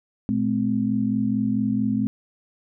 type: tone cluster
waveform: sine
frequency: 116.8 / 213.2 / 257.7 Hz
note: A#2 / G#3 / C4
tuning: +4 / +46 / -26 cents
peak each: -30 / -22 / -24 dBFS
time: 0.29-2.07 s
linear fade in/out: 0 ms
effects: none